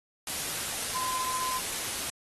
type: tone in noise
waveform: sine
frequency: 1026 Hz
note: C6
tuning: 34 cents flat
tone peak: -32 dBFS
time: 0.95-1.59 s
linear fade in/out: 2 ms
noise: white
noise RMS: -33 dBFS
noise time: 0.27-2.1 s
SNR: -2 dB
effects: AAC 32 kbps